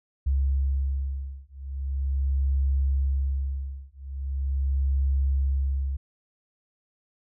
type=beating tone pair; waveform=sine; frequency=67.8 / 68.21 Hz; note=C#2 / C#2; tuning=-38 / -27 cents; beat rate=0.41 Hz; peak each=-26 dBFS; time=0.26-5.97 s; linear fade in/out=10 ms; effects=none